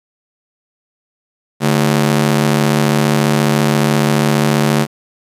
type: ring-modulated tone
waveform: sawtooth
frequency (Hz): 180.7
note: F#3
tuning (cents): -41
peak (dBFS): -4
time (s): 1.6-4.87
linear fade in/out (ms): 50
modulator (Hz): 37.3
effects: resampled to 32000 Hz + 7-bit